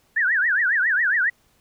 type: tone with vibrato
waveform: sine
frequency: 1674 Hz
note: G#6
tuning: 13 cents sharp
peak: -17 dBFS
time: 0.16-1.3 s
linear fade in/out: 10 ms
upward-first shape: triangle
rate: 7.3 Hz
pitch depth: 290 cents each way
effects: pink hiss -62 dBFS RMS until 1.6 s